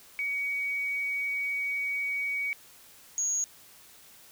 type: tone pair in turn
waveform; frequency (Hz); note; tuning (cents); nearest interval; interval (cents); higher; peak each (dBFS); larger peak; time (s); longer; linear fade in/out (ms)
sine; 2254 / 6650; C#7 / G#8; +28 / +1; octave + perfect fifth; 1873; second; -28 / -26; second; 0.19-2.53 / 3.18-3.44; first; 0
effects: white hiss -54 dBFS RMS until 4.31 s